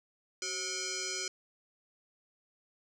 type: tone with frequency modulation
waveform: sine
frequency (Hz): 377.6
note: F#4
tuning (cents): +35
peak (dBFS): -33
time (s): 0.42-1.28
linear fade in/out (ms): 2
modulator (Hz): 913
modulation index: 7.4
effects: tanh soft clip ceiling -29 dBFS